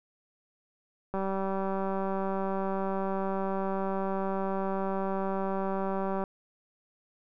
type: click train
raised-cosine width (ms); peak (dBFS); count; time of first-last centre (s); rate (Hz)
1; -19; 985; 1.14-6.238; 193
effects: none